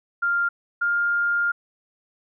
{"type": "tone pair in turn", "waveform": "sine", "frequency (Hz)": [1396.9, 1405.8], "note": ["F6", "F6"], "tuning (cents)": [0, 11], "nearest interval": "unison", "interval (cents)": 11, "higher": "second", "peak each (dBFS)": -19, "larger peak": "neither", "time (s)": [[0.22, 0.49], [0.81, 1.52]], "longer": "second", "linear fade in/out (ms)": 10, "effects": []}